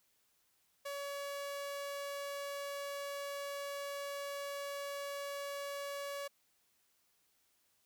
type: tone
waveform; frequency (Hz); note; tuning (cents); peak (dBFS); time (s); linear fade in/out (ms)
sawtooth; 565; C#5; +33; -36; 0.85-6.28; 10
effects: white hiss -75 dBFS RMS until 7.85 s